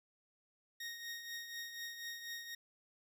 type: tone with tremolo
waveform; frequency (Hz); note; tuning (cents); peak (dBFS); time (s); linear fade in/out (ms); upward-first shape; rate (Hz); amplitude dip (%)
20% pulse; 1864.7; A#6; 0; -36; 0.8-2.55; 5; triangle; 4.1; 60
effects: none